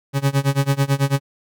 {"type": "tone with tremolo", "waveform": "40% pulse", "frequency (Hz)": 138.59, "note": "C#3", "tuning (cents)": 0, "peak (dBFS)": -12, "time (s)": [0.13, 1.2], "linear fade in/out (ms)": 50, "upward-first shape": "sine", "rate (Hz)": 9.1, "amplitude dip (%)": 95, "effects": []}